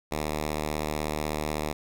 5% pulse tone, 76.1 Hz, D#2, 38 cents flat, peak -17 dBFS, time 0.11-1.73 s, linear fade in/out 10 ms, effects none

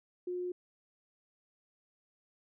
sine tone, 359 Hz, F4, 48 cents sharp, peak -34 dBFS, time 0.27-0.52 s, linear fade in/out 5 ms, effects none

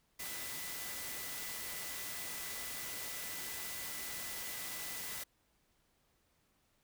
sine tone in noise, 1993 Hz, B6, 15 cents sharp, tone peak -51 dBFS, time 0.19-5.24 s, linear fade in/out 10 ms, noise white, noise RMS -43 dBFS, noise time 0.19-5.24 s, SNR -11 dB, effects pink hiss -75 dBFS RMS until 6.83 s

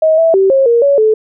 sine tone with pitch steps, 633 / 656 / 385.8 / 539 / 469.3 / 563 / 434.7 Hz, D#5 / E5 / G4 / C#5 / A#4 / C#5 / A4, +30 / -9 / -28 / -49 / +12 / +27 / -21 cents, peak -6 dBFS, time 0.02-1.14 s, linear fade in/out 5 ms, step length 160 ms, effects none

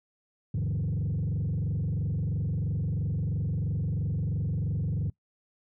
sine tone with frequency modulation, 124 Hz, B2, 7 cents sharp, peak -24 dBFS, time 0.54-5.1 s, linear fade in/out 5 ms, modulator 23 Hz, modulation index 1.9, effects noise-tail reverb RT60 0.1 s tail -21 dB re dry + tanh soft clip ceiling -25 dBFS

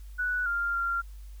sine tone with pitch steps, 1478 / 1396 / 1384 Hz, F#6 / F6 / F6, -2 / -1 / -16 cents, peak -26 dBFS, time 0.18-1.02 s, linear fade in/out 20 ms, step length 280 ms, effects added 50 Hz sine -41 dBFS peak until 1.4 s + white hiss -62 dBFS RMS until 1.4 s

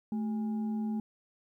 sine tone with frequency modulation, 217.4 Hz, A3, 21 cents flat, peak -30 dBFS, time 0.12-1 s, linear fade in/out 2 ms, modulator 604 Hz, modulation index 0.25, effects 12-bit

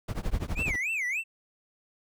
brown noise with tremolo, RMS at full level -26 dBFS, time 0.08-0.76 s, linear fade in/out 5 ms, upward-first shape triangle, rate 12 Hz, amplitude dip 100%
triangle tone with vibrato, 2291 Hz, D7, 44 cents flat, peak -26 dBFS, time 0.55-1.24 s, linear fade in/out 50 ms, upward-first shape sine, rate 3.4 Hz, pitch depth 280 cents each way
effects none

